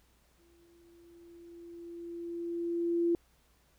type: tone with exponential growth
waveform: sine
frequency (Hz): 341.2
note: F4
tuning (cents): -40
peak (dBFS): -24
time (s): 0.39-3.15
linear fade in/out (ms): 1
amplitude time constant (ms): 600
effects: added 60 Hz sine -69 dBFS peak until 3.78 s + pink hiss -69 dBFS RMS until 3.78 s